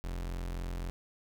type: tone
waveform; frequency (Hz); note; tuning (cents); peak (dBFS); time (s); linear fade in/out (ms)
40% pulse; 43.65; F1; 0; -34; 0.04-0.9; 0
effects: none